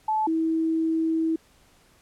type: tone pair in turn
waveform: sine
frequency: 867 / 323.4 Hz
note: A5 / E4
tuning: -26 / -33 cents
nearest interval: octave + perfect fourth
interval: 1707 cents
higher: first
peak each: -21 / -21 dBFS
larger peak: neither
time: 0.08-0.27 / 0.27-1.36 s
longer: second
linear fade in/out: 5 ms
effects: pink hiss -59 dBFS RMS until 2.01 s + low-pass 12000 Hz 12 dB/octave